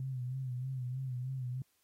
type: tone with vibrato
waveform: sine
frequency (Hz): 128.5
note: C3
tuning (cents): -31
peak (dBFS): -35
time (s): 0-1.62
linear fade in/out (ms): 2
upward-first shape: sine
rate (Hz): 3.2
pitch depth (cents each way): 66
effects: white hiss -75 dBFS RMS until 1.83 s + AAC 48 kbps